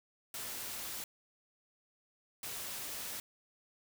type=noise bursts at uneven times; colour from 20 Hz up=white; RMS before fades=-42 dBFS; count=2; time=0.34-1.04 / 2.43-3.2 s; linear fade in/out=2 ms; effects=none